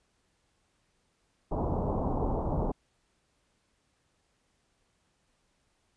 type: low-pass noise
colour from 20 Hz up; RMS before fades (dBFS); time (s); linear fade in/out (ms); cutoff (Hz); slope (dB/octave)
pink; -30; 1.51-2.72; 10; 1000; 48
effects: pink hiss -73 dBFS RMS until 5.96 s + resampled to 22050 Hz